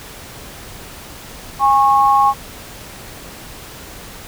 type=tone pair together; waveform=sine; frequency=819.6 / 1094 Hz; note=G#5 / C#6; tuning=-23 / -23 cents; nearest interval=perfect fourth; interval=500 cents; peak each=-12 dBFS; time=1.59-2.34 s; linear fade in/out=50 ms; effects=pink hiss -35 dBFS RMS until 4.27 s